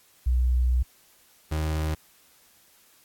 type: tone pair in turn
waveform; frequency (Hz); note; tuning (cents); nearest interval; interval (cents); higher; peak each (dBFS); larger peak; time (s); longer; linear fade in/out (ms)
sine / 35% pulse; 62 / 77.93; B1 / D#2; +7 / +3; major third; 396; second; -19 / -23; first; 0.26-0.83 / 1.51-1.95; first; 10
effects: white hiss -59 dBFS RMS until 3.04 s + AAC 64 kbps